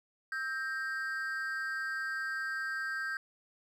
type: tone with amplitude modulation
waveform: triangle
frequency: 1580 Hz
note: G6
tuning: 13 cents sharp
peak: -28 dBFS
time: 0.32-3.17 s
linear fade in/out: 2 ms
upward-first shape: sine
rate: 275 Hz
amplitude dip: 80%
effects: none